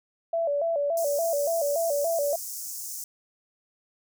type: tone with vibrato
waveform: sine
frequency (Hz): 619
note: D#5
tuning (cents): -9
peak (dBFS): -23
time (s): 0.33-2.36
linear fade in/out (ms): 5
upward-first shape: square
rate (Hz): 3.5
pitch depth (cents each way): 130
type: high-pass noise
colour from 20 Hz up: pink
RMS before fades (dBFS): -36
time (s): 0.97-3.04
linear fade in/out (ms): 2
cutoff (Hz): 5600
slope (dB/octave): 48
effects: none